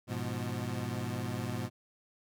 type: chord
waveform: 25% pulse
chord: F diminished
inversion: first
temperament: equal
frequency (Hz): 103.83 / 123.47 / 174.61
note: Ab2 / Cb3 / F3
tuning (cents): 0 / 0 / 0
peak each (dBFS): -34 / -33 / -39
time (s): 0.07-1.7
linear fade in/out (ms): 50
effects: none